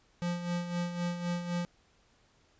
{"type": "tone with tremolo", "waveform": "square", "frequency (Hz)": 174.61, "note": "F3", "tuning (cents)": 0, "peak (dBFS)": -30, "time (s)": [0.22, 1.65], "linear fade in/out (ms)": 0, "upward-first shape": "sine", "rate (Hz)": 3.9, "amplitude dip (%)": 60, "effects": ["pink hiss -67 dBFS RMS until 2.59 s", "resampled to 16000 Hz"]}